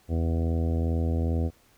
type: harmonic tone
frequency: 82.41 Hz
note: E2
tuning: in tune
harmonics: 1 / 2 / 3 / 4 / 5 / 6 / 7 / 8 / 9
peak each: -24 / -34 / -32 / -37 / -40 / -38 / -45 / -44 / -46 dBFS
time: 0.08-1.51 s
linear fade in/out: 50 ms
effects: pink hiss -61 dBFS RMS until 1.77 s